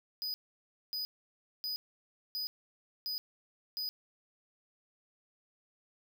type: tone bursts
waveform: square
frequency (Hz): 4972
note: D#8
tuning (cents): -2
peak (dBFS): -35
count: 6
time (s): 0.22-3.89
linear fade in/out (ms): 0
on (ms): 120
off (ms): 590
effects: none